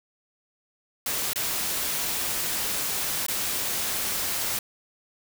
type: noise with dropouts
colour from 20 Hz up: white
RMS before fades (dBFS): -28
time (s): 1.06-4.59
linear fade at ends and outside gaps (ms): 2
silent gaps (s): 1.333-1.358 / 3.265-3.283
effects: none